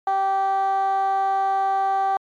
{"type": "tone with band-pass filter", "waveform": "15% pulse", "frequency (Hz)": 388.6, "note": "G4", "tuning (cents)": -15, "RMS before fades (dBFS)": -21, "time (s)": [0.07, 2.17], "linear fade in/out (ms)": 2, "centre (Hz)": 850, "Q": 6.4, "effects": ["MP3 64 kbps"]}